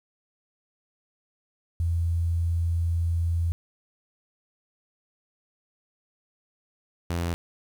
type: tone pair in turn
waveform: sine / sawtooth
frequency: 84.4 / 85.48 Hz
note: E2 / F2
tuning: +41 / -37 cents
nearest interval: unison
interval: 22 cents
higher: second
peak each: -22 dBFS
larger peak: neither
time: 1.8-3.52 / 7.1-7.34 s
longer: first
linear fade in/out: 0 ms
effects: 9-bit